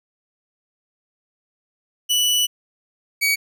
sawtooth tone pair in turn, 2960 / 2261 Hz, F#7 / C#7, 0 / +34 cents, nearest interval perfect fourth, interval 466 cents, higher first, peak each -13 dBFS, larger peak neither, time 2.09-2.47 / 3.21-3.36 s, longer first, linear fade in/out 20 ms, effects none

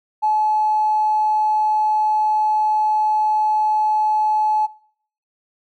triangle tone with tanh clipping, 857 Hz, A5, 46 cents flat, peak -14 dBFS, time 0.22-4.67 s, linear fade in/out 20 ms, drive 2 dB, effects noise-tail reverb RT60 0.6 s tail -23 dB re dry

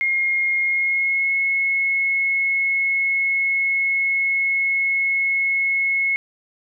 sine tone with pitch glide, 2140 to 2180 Hz, C7 to C#7, +38 to -29 cents, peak -17 dBFS, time 0.01-6.16 s, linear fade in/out 0 ms, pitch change +33 cents, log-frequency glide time 0.6-1.34 s, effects none

